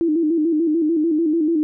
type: tone with vibrato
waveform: sine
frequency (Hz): 319.6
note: D#4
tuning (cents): +47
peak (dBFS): -15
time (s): 0.01-1.63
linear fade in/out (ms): 0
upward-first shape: square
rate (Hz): 6.8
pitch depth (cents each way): 83
effects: none